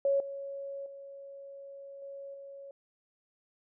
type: tone with level steps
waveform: sine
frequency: 554.4 Hz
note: C#5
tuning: in tune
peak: -24 / -37 / -44 / -41 / -44 dBFS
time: 0.05-2.71 s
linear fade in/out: 2 ms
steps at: 0.2 / 0.86 / 2.02 / 2.34 s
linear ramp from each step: 2 ms
effects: none